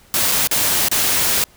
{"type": "noise with dropouts", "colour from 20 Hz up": "white", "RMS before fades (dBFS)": -17, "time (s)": [0.14, 1.44], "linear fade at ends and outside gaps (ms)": 1, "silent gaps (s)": [[0.316, 0.319], [0.473, 0.512], [0.885, 0.914]], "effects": ["pink hiss -50 dBFS RMS until 1.56 s"]}